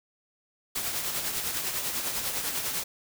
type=noise with tremolo; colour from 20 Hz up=white; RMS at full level=-29 dBFS; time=0.75-2.84 s; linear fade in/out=10 ms; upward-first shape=triangle; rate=10 Hz; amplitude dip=50%; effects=none